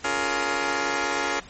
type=chord; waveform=10% pulse; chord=Bb minor seventh; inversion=first; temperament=just; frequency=279.7 / 349.6 / 419.5 / 466.2 Hz; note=Db4 / F4 / Ab4 / Bb4; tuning=+16 / +2 / +17 / 0 cents; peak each=-22 dBFS; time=0.04-1.4 s; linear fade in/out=5 ms; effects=pink hiss -46 dBFS RMS until 1.49 s + MP3 32 kbps